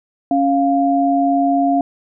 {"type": "tone pair together", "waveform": "sine", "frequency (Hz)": [277.2, 699], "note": ["C#4", "F5"], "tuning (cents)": [0, 1], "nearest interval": "octave + major third", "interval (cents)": 1601, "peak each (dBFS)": -15, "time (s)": [0.31, 1.81], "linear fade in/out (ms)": 2, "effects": []}